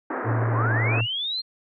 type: band-pass noise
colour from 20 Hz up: pink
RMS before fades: -29 dBFS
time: 0.1-1.01 s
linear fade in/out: 5 ms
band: 240 to 1800 Hz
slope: 48 dB/octave
type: tone with pitch glide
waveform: sine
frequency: 114.2 to 113.41 Hz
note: A#2 to A#2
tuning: -35 to -47 cents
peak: -21 dBFS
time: 0.24-1.07 s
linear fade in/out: 50 ms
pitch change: -12 cents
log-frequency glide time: 0.56-0.8 s
type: linear sweep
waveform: sine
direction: up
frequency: 941 to 4242 Hz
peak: -25 dBFS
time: 0.54-1.42 s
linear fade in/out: 20 ms
effects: none